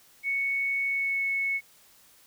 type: tone with pitch glide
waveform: sine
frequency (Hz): 2217 to 2203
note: C#7 to C#7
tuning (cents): 0 to -11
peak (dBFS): -25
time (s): 0.23-1.61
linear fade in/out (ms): 50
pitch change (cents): -11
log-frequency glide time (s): 0.86-1.24
effects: white hiss -58 dBFS RMS until 2.26 s